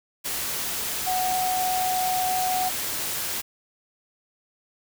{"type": "tone in noise", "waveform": "sine", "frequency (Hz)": 740, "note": "F#5", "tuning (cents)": 0, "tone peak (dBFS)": -23, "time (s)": [1.06, 2.7], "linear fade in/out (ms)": 20, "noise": "white", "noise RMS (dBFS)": -29, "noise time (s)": [0.24, 3.42], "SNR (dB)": 3, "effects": []}